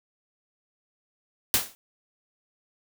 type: noise with exponential decay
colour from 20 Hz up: white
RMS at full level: -18 dBFS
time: 1.54-1.75 s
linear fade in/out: 0 ms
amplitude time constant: 44 ms
effects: none